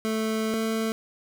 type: tone pair in turn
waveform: 25% pulse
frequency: 220 / 222.3 Hz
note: A3 / A3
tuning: 0 / +18 cents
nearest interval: unison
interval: 18 cents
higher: second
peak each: -21 dBFS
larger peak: neither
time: 0.05-0.54 / 0.54-0.92 s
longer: first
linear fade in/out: 0 ms
effects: none